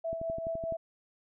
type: tone with tremolo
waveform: sine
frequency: 659.3 Hz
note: E5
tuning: in tune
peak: -30 dBFS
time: 0.04-0.77 s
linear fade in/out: 10 ms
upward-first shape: triangle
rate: 4.9 Hz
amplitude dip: 50%
type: click train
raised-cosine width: 3 ms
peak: -29 dBFS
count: 8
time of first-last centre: 0.13-0.723 s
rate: 11.8 Hz
effects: none